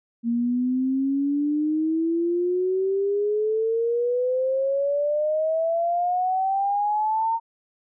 sine exponential sweep, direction up, 231.5 to 920 Hz, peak -20 dBFS, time 0.23-7.4 s, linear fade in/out 50 ms, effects none

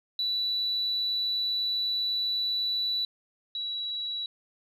sine tone pair in turn, 3954 / 3906 Hz, B7 / B7, +1 / -20 cents, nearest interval unison, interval 21 cents, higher first, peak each -25 / -30 dBFS, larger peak first, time 0.19-3.05 / 3.55-4.26 s, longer first, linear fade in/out 2 ms, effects tanh soft clip ceiling -21 dBFS

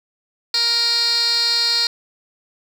15% pulse tone with band-pass filter, 468.2 Hz, A#4, 8 cents sharp, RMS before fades -18 dBFS, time 0.54-1.87 s, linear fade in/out 2 ms, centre 4300 Hz, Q 6.2, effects 7-bit

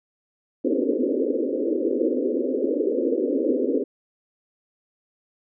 pink band-pass noise, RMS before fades -23 dBFS, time 0.64-3.84 s, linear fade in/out 10 ms, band 250 to 540 Hz, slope 96 dB/octave, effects none

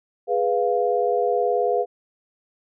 sine chord, F diminished, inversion first, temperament equal, 415.3 / 493.9 / 698.5 Hz, Ab4 / Cb5 / F5, 0 / 0 / 0 cents, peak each -23 / -22 / -23 dBFS, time 0.27-1.86 s, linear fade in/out 50 ms, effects none

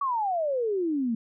sine exponential sweep, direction down, 1150 to 220 Hz, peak -24 dBFS, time 0.01-1.15 s, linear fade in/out 5 ms, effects none

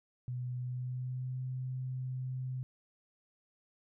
sine tone with pitch glide, 124.6 to 128.7 Hz, B2 to C3, +16 to -28 cents, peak -35 dBFS, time 0.28-2.63 s, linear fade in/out 0 ms, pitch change +56 cents, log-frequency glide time 0.58-1.42 s, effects none

